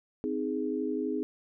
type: chord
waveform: sine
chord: Ab major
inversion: first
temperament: just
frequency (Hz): 259.6 / 311.5 / 415.3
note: C4 / Eb4 / Ab4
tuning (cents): -13 / +2 / 0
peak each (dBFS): -33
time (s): 0.24-1.23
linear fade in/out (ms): 0
effects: none